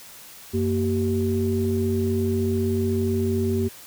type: tone cluster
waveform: sine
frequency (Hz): 93.5 / 230.9 / 384.4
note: F#2 / A#3 / G4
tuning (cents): +19 / -16 / -34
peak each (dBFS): -24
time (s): 0.53-3.69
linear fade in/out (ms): 20
effects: tanh soft clip ceiling -11 dBFS + white hiss -44 dBFS RMS until 3.86 s